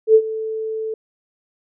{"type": "tone with ADSR envelope", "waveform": "sine", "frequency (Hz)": 440, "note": "A4", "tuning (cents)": 0, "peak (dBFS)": -5, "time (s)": [0.07, 0.94], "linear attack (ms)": 78, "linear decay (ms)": 63, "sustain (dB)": -17, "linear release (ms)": 3, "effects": []}